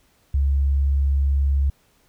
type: tone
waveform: sine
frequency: 69.3 Hz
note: C#2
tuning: in tune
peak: -16 dBFS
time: 0.34-1.7 s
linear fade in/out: 5 ms
effects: pink hiss -61 dBFS RMS until 2.08 s